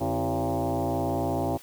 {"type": "tone with frequency modulation", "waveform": "sine", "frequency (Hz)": 209.9, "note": "G#3", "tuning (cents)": 19, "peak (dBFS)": -24, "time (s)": [0, 1.58], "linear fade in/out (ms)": 20, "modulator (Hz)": 119, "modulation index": 5.3, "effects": ["white hiss -50 dBFS RMS until 1.62 s"]}